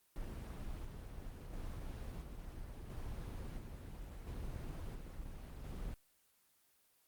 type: noise with tremolo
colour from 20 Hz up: brown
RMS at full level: -44 dBFS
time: 0.16-5.94 s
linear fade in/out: 0 ms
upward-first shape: square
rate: 0.73 Hz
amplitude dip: 35%
effects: white hiss -73 dBFS RMS until 7.07 s + Opus 24 kbps